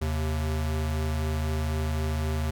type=tone pair together; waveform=square; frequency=77.7 / 130.81 Hz; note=D#2 / C3; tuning=-2 / 0 cents; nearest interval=major sixth; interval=902 cents; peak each=-27 / -34 dBFS; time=0.01-2.51 s; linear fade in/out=10 ms; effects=none